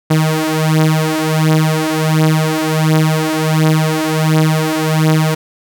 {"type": "beating tone pair", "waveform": "sawtooth", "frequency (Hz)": [156.3, 157.7], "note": ["D#3", "D#3"], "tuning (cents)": [8, 24], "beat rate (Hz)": 1.4, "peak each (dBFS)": -10, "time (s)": [0.1, 5.35], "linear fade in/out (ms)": 10, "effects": []}